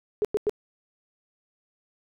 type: tone bursts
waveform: sine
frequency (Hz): 420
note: G#4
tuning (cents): +19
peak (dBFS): -20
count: 3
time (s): 0.22-0.495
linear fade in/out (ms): 0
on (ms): 27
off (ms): 97
effects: none